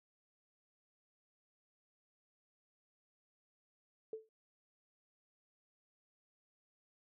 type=tone with exponential decay; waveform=sine; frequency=440 Hz; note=A4; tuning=in tune; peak=-37 dBFS; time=4.13-4.29 s; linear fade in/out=2 ms; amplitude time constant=33 ms; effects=none